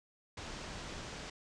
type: low-pass noise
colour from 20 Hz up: pink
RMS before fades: -45 dBFS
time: 0.37-1.3 s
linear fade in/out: 5 ms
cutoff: 7000 Hz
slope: 24 dB/octave
effects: resampled to 22050 Hz